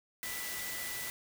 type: tone in noise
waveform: sine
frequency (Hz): 1979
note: B6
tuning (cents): +3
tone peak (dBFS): -43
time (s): 0.23-1.1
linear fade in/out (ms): 0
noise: white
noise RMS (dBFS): -40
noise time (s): 0.23-1.1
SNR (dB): -6
effects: none